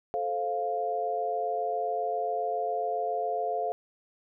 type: chord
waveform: sine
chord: F major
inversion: first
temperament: just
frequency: 436.5 / 523.8 / 698.5 Hz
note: A4 / C5 / F5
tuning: -14 / +2 / 0 cents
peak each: -33 / -35 / -29 dBFS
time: 0.14-3.72 s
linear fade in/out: 0 ms
effects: none